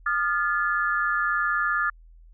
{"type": "tone cluster", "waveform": "sine", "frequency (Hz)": [1218, 1399, 1722], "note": ["D#6", "F6", "A6"], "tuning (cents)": [-37, 3, -38], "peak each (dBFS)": -26, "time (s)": [0.06, 1.9], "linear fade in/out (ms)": 5, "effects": ["added 41 Hz sine -47 dBFS peak until 2.33 s"]}